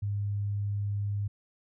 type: tone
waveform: sine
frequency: 101.8 Hz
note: G#2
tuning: 34 cents flat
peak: -28 dBFS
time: 0.02-1.28 s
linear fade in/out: 10 ms
effects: none